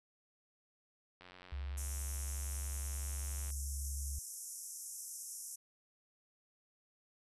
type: click train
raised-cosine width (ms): 0.3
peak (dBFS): -38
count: 209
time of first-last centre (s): 1.21-3.503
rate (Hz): 90.7
type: tone with pitch glide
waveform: sine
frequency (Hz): 69.3 to 69.9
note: C#2 to C#2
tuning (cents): 0 to +15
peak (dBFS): -38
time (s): 1.52-4.19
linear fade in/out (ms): 5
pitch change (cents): +15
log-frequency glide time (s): 2.72-3.36
type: band-pass noise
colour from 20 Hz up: white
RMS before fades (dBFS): -47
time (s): 1.77-5.56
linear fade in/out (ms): 10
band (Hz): 5500 to 12000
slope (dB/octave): 96
effects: none